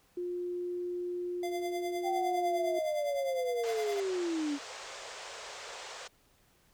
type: tone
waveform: sine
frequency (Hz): 354.7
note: F4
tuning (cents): +27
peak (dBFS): -33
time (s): 0.17-2.79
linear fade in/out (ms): 5
type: tone with tremolo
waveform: square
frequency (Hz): 691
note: F5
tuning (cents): -19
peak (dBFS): -35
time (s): 1.43-4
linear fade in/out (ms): 2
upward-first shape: triangle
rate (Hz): 9.8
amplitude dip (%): 80
type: linear sweep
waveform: sine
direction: down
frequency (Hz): 784 to 277.2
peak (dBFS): -30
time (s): 2.03-4.59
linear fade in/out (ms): 50
type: band-pass noise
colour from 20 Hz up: pink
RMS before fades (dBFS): -45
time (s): 3.63-6.08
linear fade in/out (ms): 10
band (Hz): 430 to 7900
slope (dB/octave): 48
effects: pink hiss -67 dBFS RMS until 6.73 s